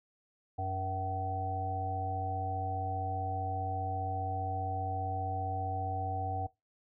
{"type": "harmonic tone with a mistuned harmonic", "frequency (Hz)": 95.1, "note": "F#2", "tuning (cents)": 48, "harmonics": [1, 3, 5, 7, 8], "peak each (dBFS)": [-36, -46, -46, -44, -35], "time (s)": [0.58, 6.47], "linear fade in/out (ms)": 10, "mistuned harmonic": 1, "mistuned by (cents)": -25, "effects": ["noise-tail reverb RT60 0.2 s tail -20 dB re dry"]}